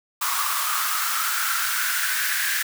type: noise with high-pass filter sweep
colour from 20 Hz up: white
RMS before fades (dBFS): -24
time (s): 0.21-2.63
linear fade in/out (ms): 10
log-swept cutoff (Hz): 1100 to 1700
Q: 6.3
effects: none